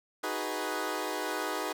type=chord; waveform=15% pulse; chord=G# minor seventh; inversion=second; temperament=equal; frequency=311.1 / 370 / 415.3 / 493.9 Hz; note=D#4 / F#4 / G#4 / B4; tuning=0 / 0 / 0 / 0 cents; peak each=-31 dBFS; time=0.23-1.73 s; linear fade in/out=10 ms; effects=none